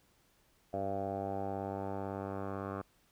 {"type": "tone with low-pass filter sweep", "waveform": "10% pulse", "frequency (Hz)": 98, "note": "G2", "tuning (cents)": 0, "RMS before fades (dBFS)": -38, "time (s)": [0.73, 2.82], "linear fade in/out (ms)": 10, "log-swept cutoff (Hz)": [680, 1100], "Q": 6.5, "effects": ["pink hiss -70 dBFS RMS until 3.11 s"]}